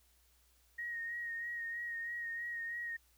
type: tone with vibrato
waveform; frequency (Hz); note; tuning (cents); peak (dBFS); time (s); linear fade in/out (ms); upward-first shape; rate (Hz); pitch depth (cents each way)
sine; 1873; A#6; +8; -38; 0.78-2.97; 10; sine; 3.1; 28
effects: added 60 Hz sine -70 dBFS peak until 3.17 s + white hiss -71 dBFS RMS until 3.17 s